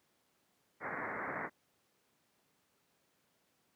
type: low-pass noise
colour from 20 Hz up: white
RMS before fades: -40 dBFS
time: 0.8-1.5 s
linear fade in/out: 50 ms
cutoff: 2100 Hz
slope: 96 dB/octave
effects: pink hiss -75 dBFS RMS until 3.75 s + high-pass 150 Hz 12 dB/octave